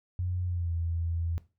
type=tone with pitch glide; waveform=sine; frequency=89.8 to 83.79 Hz; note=F2 to E2; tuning=+49 to +29 cents; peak=-28 dBFS; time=0.19-1.38 s; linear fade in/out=0 ms; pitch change=-120 cents; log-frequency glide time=0.47-0.73 s; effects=noise-tail reverb RT60 0.3 s tail -17 dB re dry